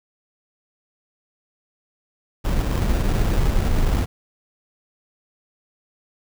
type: noise with sample-and-hold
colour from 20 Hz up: brown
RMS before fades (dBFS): -19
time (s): 2.44-4.06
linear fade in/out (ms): 20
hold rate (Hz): 2100
effects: none